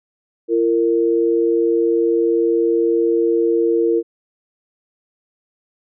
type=tone pair together; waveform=sine; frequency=339.8 / 459.7 Hz; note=F4 / A#4; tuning=-47 / -24 cents; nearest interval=perfect fourth; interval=523 cents; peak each=-16 dBFS; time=0.48-4.03 s; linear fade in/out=50 ms; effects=none